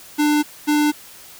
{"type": "tone pair in turn", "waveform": "square", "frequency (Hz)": [297.8, 297.8], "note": ["D4", "D4"], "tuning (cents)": [24, 24], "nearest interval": "unison", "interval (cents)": 0, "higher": "neither", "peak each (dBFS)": -15, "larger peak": "neither", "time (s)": [[0.18, 0.43], [0.67, 0.92]], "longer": "neither", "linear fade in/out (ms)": 20, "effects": ["white hiss -42 dBFS RMS until 1.39 s"]}